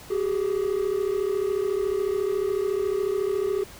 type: tone pair together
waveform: triangle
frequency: 381.3 / 415.3 Hz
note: G4 / G#4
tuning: -48 / 0 cents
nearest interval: minor second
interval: 148 cents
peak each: -22 / -23 dBFS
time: 0.1-3.64 s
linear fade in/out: 10 ms
effects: tanh soft clip ceiling -17 dBFS + pink hiss -45 dBFS RMS until 3.79 s